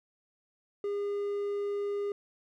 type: tone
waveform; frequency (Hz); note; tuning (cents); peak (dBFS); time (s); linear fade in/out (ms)
triangle; 406.3; G#4; -38; -28; 0.84-2.12; 2
effects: none